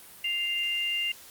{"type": "tone pair together", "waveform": "sine", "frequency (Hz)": [2093, 2794], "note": ["C7", "F7"], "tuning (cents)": [0, 0], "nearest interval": "perfect fourth", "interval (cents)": 500, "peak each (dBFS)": [-34, -27], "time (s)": [0.24, 1.12], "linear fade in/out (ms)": 5, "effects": ["white hiss -49 dBFS RMS until 1.3 s", "Opus 32 kbps"]}